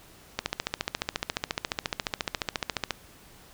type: click train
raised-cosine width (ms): 0.2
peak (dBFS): -9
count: 37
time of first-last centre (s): 0.39-2.907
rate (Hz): 14.3
effects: pink hiss -53 dBFS RMS until 3.53 s